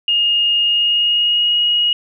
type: tone with pitch glide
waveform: sine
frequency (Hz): 2845 to 2888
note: F7 to F#7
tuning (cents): +31 to -43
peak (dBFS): -12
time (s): 0.08-1.93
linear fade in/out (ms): 2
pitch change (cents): +26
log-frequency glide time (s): 0.61-1.59
effects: none